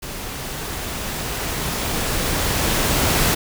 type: noise with level ramp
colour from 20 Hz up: pink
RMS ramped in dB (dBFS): -31 to -17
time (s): 0.02-3.35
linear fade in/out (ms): 10
effects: none